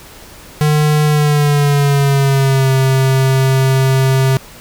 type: tone with pitch glide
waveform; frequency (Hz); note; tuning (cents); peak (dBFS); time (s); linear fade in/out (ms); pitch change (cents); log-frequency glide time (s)
square; 150.9 to 132.89; D3 to C3; +47 to +27; -10; 0.61-4.37; 0; -220; 1.06-2.71
effects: pink hiss -37 dBFS RMS until 4.6 s